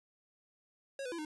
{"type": "tone with pitch steps", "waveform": "square", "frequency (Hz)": [548, 498.3, 337.3, 306.2], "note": ["C#5", "B4", "E4", "D#4"], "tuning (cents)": [-20, 15, 40, -28], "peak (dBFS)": -39, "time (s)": [0.99, 1.25], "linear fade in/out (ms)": 2, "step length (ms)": 65, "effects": ["resampled to 24000 Hz"]}